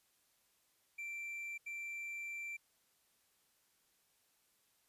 triangle tone bursts at uneven times, 2349 Hz, D7, in tune, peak -40 dBFS, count 2, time 0.98-1.58 / 1.66-2.57 s, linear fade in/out 10 ms, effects white hiss -75 dBFS RMS until 4.88 s + resampled to 32000 Hz

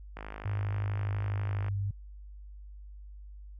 click train, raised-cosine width 0.5 ms, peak -26 dBFS, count 80, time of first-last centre 0.17-1.683 s, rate 52.2 Hz
sine tone with pitch glide, 100.5 to 99.4 Hz, G2 to G2, +44 to +25 cents, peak -29 dBFS, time 0.45-1.91 s, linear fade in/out 5 ms, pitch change -19 cents, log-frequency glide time 1.25-1.41 s
effects added 50 Hz sine -44 dBFS peak until 3.59 s

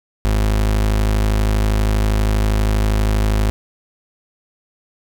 35% pulse tone, 52.5 Hz, G#1, 19 cents sharp, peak -12 dBFS, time 0.25-3.5 s, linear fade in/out 0 ms, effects none

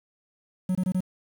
triangle tone bursts, 184.3 Hz, F#3, 7 cents flat, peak -20 dBFS, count 4, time 0.69-1.006 s, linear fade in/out 5 ms, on 61 ms, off 24 ms, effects 8-bit

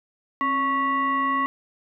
sine tone with frequency modulation, 1108.7 Hz, C#6, in tune, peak -20 dBFS, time 0.41-1.46 s, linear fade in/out 0 ms, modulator 841 Hz, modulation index 0.77, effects none

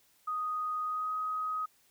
sine tone with pitch glide, 1244.5 to 1259 Hz, D#6 to D#6, 0 to +20 cents, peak -31 dBFS, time 0.27-1.66 s, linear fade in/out 10 ms, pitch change +20 cents, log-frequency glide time 0.84-1.13 s, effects white hiss -67 dBFS RMS until 1.9 s

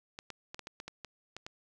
clicks, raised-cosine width 0.2 ms, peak -25 dBFS, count 10, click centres 0.189 / 0.303 / 0.545 / 0.593 / 0.671 / 0.801 / 0.88 / 1.047 / 1.366 / 1.465 s, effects none

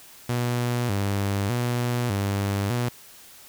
sawtooth tone with vibrato, 110 Hz, A2, in tune, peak -19 dBFS, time 0.29-2.89 s, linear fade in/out 5 ms, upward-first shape square, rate 0.83 Hz, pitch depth 170 cents each way, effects white hiss -48 dBFS RMS until 3.48 s

